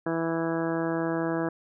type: harmonic tone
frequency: 164.81 Hz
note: E3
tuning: in tune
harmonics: 1 / 2 / 3 / 4 / 5 / 6 / 7 / 8 / 9 / 10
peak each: -34 / -28 / -33 / -34 / -40 / -39 / -43 / -41 / -44 / -39 dBFS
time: 0.06-1.49 s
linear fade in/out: 5 ms
effects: none